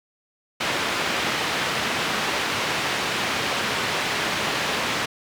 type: band-pass noise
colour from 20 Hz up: white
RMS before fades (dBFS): -25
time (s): 0.6-5.06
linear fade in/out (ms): 10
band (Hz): 110 to 2900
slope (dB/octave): 12
effects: none